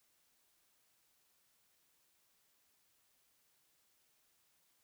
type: silence
effects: white hiss -75 dBFS RMS until 4.83 s